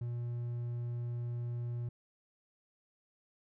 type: tone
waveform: triangle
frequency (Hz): 119.8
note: A#2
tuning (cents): +48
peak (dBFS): -33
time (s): 0.01-1.89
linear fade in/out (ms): 5
effects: none